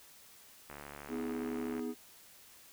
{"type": "click train", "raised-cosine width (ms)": 0.5, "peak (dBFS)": -31, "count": 80, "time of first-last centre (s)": [0.7, 1.794], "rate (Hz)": 72.2}
{"type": "chord", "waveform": "triangle", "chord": "G# minor", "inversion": "first", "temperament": "equal with one note detuned", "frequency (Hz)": [246.9, 318.2, 415.3], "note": ["B3", "D#4", "G#4"], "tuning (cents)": [0, 39, 0], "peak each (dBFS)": [-36, -40, -39], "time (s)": [1.08, 1.95], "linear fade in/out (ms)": 50}
{"effects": ["white hiss -58 dBFS RMS until 2.72 s"]}